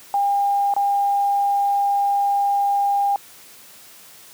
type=tone with dropouts; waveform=sine; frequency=804 Hz; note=G5; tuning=44 cents sharp; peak=-16 dBFS; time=0.14-3.16 s; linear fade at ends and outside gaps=1 ms; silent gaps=0.739-0.764 s; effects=white hiss -45 dBFS RMS until 4.33 s + high-pass 80 Hz 12 dB/octave